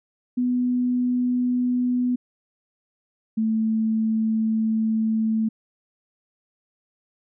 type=tone pair in turn; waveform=sine; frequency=247.8 / 220.9 Hz; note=B3 / A3; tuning=+6 / +7 cents; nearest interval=major second; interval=199 cents; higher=first; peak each=-19 dBFS; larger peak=neither; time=0.37-2.16 / 3.37-5.49 s; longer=second; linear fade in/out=10 ms; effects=none